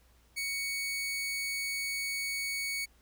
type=tone; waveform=sawtooth; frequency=2230 Hz; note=C#7; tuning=10 cents sharp; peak=-29 dBFS; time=0.36-2.86 s; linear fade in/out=20 ms; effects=added 60 Hz sine -63 dBFS peak until 3.01 s + pink hiss -67 dBFS RMS until 3.01 s